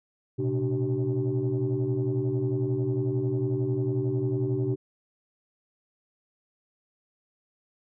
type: tone cluster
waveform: sine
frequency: 117.9 / 129 / 296.6 / 383.1 Hz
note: A#2 / C3 / D4 / G4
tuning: +20 / -24 / +17 / -40 cents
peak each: -30 / -27 / -31 / -28 dBFS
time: 0.38-4.76 s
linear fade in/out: 20 ms
effects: tanh soft clip ceiling -18 dBFS